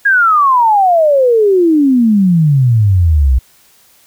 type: exponential sweep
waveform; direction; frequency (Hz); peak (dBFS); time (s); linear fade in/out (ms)
sine; down; 1661.2 to 60.7; -6; 0.05-3.39; 10
effects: white hiss -48 dBFS RMS until 4.06 s